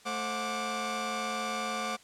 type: tone cluster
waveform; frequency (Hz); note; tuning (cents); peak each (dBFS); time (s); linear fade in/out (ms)
sawtooth; 219 / 529 / 729 / 1174; A3 / C5 / F#5 / D6; -8 / +19 / -26 / -1; -35 / -36 / -33 / -31; 0.05-1.97; 20
effects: white hiss -57 dBFS RMS until 2.03 s + low-pass 8000 Hz 12 dB/octave

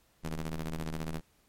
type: ring-modulated tone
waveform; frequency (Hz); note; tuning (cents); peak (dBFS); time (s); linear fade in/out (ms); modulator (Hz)
sawtooth; 78.2; D#2; +9; -27; 0.23-1.21; 20; 85.5
effects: pink hiss -68 dBFS RMS until 1.48 s + MP3 64 kbps

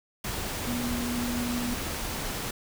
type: tone in noise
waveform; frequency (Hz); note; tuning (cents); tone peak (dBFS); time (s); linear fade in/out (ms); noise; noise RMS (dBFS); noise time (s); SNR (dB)
sine; 241.9; B3; -36; -29; 0.67-1.74; 5; pink; -33; 0.24-2.51; +1
effects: none

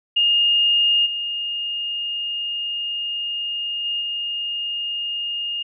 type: tone with level steps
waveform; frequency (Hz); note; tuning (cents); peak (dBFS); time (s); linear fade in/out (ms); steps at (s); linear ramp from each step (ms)
sine; 2836; F7; +26; -14 / -23 / -21 / -23; 0.16-5.63; 10; 1.05 / 3.84 / 4; 20
effects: none

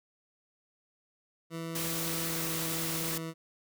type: tone with pitch glide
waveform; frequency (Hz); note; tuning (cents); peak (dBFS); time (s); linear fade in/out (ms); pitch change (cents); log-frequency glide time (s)
20% pulse; 164.81 to 162.92; E3 to E3; 0 to -20; -31; 1.5-3.34; 50; -20; 1.98-2.52
type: noise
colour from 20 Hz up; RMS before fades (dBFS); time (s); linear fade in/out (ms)
white; -35; 1.75-3.18; 5
effects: none

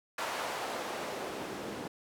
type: noise with band-pass filter sweep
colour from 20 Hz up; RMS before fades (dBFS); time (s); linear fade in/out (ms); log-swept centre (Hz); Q
white; -38; 0.18-1.88; 5; 900 to 280; 0.99
effects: none

